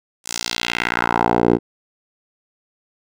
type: tone with band-pass filter sweep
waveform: 10% pulse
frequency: 58.8 Hz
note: A#1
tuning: 16 cents sharp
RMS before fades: -19 dBFS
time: 0.24-1.59 s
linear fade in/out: 50 ms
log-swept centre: 8100 to 370 Hz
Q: 1.8
effects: none